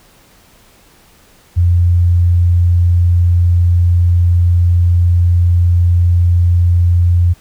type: tone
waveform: sine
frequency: 87.31 Hz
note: F2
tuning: in tune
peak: -7 dBFS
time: 1.56-7.34 s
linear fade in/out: 20 ms
effects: pink hiss -47 dBFS RMS until 7.4 s